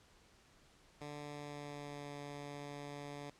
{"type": "tone with pitch glide", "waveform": "10% pulse", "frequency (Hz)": [146.83, 144.14], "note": ["D3", "D3"], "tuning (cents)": [0, -32], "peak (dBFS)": -37, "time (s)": [1.01, 3.3], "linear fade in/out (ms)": 2, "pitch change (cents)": -32, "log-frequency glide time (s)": [1.16, 2.1], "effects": ["pink hiss -66 dBFS RMS until 3.39 s", "low-pass 8000 Hz 12 dB/octave"]}